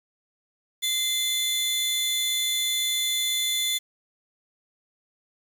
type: tone pair together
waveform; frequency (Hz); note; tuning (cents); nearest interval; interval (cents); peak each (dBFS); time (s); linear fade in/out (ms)
sawtooth; 2069 / 3482; C7 / A7; -20 / -19; major sixth; 901; -28 / -21; 0.82-3.79; 20
effects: 8-bit